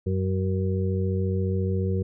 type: harmonic tone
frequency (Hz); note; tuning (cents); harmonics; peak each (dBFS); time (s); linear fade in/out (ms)
94.4; F#2; +35; 1 / 2 / 4 / 5; -24 / -29 / -31 / -33; 0.06-2.03; 10
effects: none